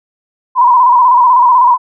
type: tone with vibrato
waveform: sine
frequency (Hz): 987.8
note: B5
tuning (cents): 0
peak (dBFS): -4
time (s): 0.55-1.78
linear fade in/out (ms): 50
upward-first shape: square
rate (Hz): 16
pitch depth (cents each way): 57
effects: none